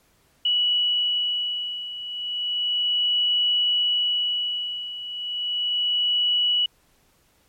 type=beating tone pair; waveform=sine; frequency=2939 / 2939.33 Hz; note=F#7 / F#7; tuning=-12 / -12 cents; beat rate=0.33 Hz; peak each=-26 / -22 dBFS; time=0.45-6.66 s; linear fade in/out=5 ms; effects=pink hiss -62 dBFS RMS until 7.48 s + MP3 64 kbps